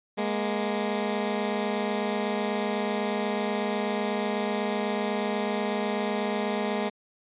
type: tone pair together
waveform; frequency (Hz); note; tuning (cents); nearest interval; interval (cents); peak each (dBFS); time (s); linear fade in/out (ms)
15% pulse; 207.7 / 235.8; G#3 / A#3; 0 / +20; major second; 220; -21 / -25; 0.17-6.9; 20
effects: resampled to 8000 Hz